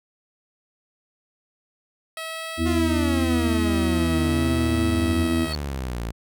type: tone with vibrato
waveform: 10% pulse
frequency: 645 Hz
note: E5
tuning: 38 cents flat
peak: -22 dBFS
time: 2.17-5.53 s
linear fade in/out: 2 ms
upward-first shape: sine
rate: 0.49 Hz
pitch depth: 13 cents each way
type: harmonic tone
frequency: 82.41 Hz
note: E2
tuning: in tune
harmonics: 1 / 3 / 4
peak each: -24 / -24 / -24 dBFS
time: 2.57-5.49 s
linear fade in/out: 50 ms
type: exponential sweep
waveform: sawtooth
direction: down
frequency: 360 to 55 Hz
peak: -23 dBFS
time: 2.65-6.12 s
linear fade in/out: 20 ms
type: tone with exponential growth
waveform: sine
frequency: 4435 Hz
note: C#8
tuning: in tune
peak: -23 dBFS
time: 5.43-5.55 s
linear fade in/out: 0 ms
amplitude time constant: 25 ms
effects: none